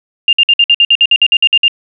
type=tone bursts; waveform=sine; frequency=2801 Hz; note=F7; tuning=4 cents sharp; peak=-4 dBFS; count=14; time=0.28-1.681 s; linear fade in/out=2 ms; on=49 ms; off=55 ms; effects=none